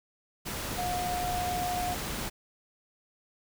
sine tone in noise, 718 Hz, F5, 48 cents sharp, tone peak -30 dBFS, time 0.77-1.95 s, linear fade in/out 20 ms, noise pink, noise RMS -35 dBFS, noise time 0.45-2.3 s, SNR +2 dB, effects none

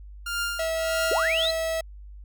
sawtooth tone with tremolo, 1401 Hz, F6, 5 cents sharp, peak -21 dBFS, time 0.26-1.46 s, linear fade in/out 5 ms, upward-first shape triangle, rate 1.6 Hz, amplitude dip 100%
45% pulse tone, 650 Hz, E5, 24 cents flat, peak -25 dBFS, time 0.59-1.81 s, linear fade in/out 5 ms
sine linear sweep, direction up, 330.5 to 4186 Hz, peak -23 dBFS, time 1.11-1.51 s, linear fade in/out 5 ms
effects added 50 Hz sine -40 dBFS peak until 2.24 s

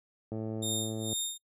click train, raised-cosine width 2 ms, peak -24 dBFS, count 90, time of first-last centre 0.32-1.129 s, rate 110 Hz
20% pulse tone with tremolo, 3670 Hz, A#7, 28 cents flat, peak -25 dBFS, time 0.62-1.38 s, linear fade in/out 10 ms, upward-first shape sine, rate 2.2 Hz, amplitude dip 90%
effects noise-tail reverb RT60 0.1 s tail -23 dB re dry + high-pass 60 Hz 12 dB/octave

